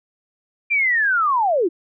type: linear sweep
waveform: sine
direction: down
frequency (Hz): 2403 to 304.5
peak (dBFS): -15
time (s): 0.7-1.69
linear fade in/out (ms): 20
effects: none

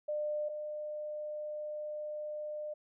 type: tone pair in turn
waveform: sine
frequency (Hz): 600 / 602.5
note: D5 / D5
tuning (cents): +37 / +44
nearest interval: unison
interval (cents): 7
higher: second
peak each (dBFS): -32 / -37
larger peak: first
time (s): 0.08-0.49 / 0.49-2.74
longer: second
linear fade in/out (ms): 10
effects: none

